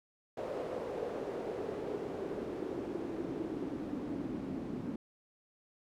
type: noise with band-pass filter sweep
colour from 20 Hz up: pink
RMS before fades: -39 dBFS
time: 0.37-4.96 s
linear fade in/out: 5 ms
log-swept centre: 520 to 250 Hz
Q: 3.2
effects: none